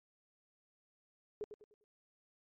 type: tone with echo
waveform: sine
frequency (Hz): 421.2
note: G#4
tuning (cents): +24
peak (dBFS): -37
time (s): 1.41-1.44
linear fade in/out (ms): 0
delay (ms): 100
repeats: 4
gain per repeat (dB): -9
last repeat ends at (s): 1.84
effects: MP3 32 kbps